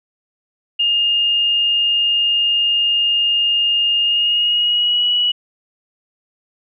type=tone with pitch glide; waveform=sine; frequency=2830 to 2931 Hz; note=F7 to F#7; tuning=+22 to -17 cents; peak=-13 dBFS; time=0.79-5.32 s; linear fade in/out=10 ms; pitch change=+61 cents; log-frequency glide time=4.01-5.11 s; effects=none